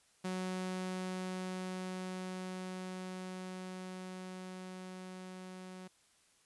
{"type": "tone with level ramp", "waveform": "sawtooth", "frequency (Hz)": 185, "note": "F#3", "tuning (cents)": 0, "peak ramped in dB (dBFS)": [-32, -43], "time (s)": [0.24, 5.88], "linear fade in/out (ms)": 10, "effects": ["white hiss -69 dBFS RMS until 6.45 s", "resampled to 24000 Hz"]}